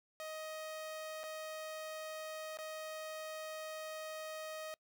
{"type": "tone with dropouts", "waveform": "sawtooth", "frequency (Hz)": 627, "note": "D#5", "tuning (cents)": 13, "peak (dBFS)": -39, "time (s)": [0.2, 4.74], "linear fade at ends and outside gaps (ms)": 0, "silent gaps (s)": [[1.234, 1.238], [2.572, 2.587]], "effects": ["noise-tail reverb RT60 0.1 s tail -25 dB re dry"]}